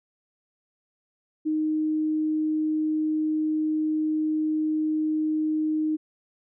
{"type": "tone", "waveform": "sine", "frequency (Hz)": 310, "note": "D#4", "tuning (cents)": -6, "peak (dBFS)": -22, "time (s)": [1.45, 5.97], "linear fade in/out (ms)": 20, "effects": []}